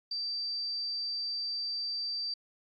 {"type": "tone", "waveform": "sine", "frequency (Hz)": 4664, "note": "D8", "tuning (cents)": -13, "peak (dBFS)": -32, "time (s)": [0.11, 2.34], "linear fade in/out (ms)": 5, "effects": ["AAC 64 kbps"]}